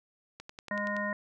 click train, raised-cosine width 0.2 ms, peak -26 dBFS, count 7, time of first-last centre 0.4-0.966 s, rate 10.6 Hz
harmonic tone, 205.7 Hz, G#3, 16 cents flat, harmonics 1 / 3 / 5 / 7 / 9, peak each -36 / -36 / -38 / -43 / -34 dBFS, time 0.71-1.13 s, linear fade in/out 2 ms
effects none

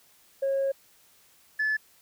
sine tone pair in turn, 545 / 1730.3 Hz, C#5 / A6, -29 / -29 cents, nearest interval octave + minor sixth, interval 2000 cents, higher second, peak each -22 dBFS, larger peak neither, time 0.42-0.72 / 1.59-1.77 s, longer first, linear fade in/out 10 ms, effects tanh soft clip ceiling -21 dBFS + white hiss -60 dBFS RMS until 2.01 s

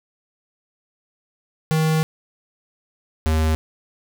square tone pair in turn, 157.9 / 78.95 Hz, D#3 / D#2, +26 / +26 cents, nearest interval octave, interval 1200 cents, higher first, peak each -17 / -17 dBFS, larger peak neither, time 1.71-2.03 / 3.26-3.55 s, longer first, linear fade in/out 0 ms, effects none

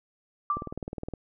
sine tone with exponential decay, 1174.7 Hz, D6, in tune, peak -21 dBFS, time 0.5-0.73 s, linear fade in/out 2 ms, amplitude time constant 50 ms
click train, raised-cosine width 2 ms, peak -21 dBFS, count 12, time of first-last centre 0.57-1.137 s, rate 19.4 Hz
effects none

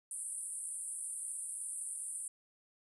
white band-pass noise, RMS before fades -42 dBFS, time 0.11-2.28 s, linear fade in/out 2 ms, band 8600 to 10000 Hz, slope 96 dB/octave, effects none

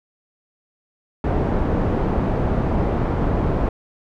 pink low-pass noise, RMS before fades -20 dBFS, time 1.24-3.69 s, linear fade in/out 2 ms, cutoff 770 Hz, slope 12 dB/octave, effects none

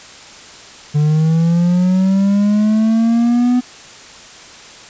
triangle linear sweep, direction up, 147 to 250 Hz, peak -8 dBFS, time 0.94-3.61 s, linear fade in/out 20 ms, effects white hiss -37 dBFS RMS until 4.89 s + resampled to 16000 Hz

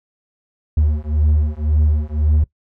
triangle beating tone pair, 74.8 / 76.7 Hz, D2 / D#2, +32 / -24 cents, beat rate 1.9 Hz, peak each -15 dBFS, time 0.77-2.44 s, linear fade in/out 5 ms, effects noise-tail reverb RT60 0.1 s tail -20 dB re dry

